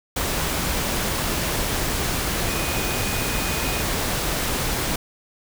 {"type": "tone in noise", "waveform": "sine", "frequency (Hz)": 2483, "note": "D#7", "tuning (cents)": -4, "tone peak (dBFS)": -33, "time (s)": [2.48, 3.82], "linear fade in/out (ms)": 5, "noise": "pink", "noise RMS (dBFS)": -24, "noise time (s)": [0.16, 4.96], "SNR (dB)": -12, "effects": []}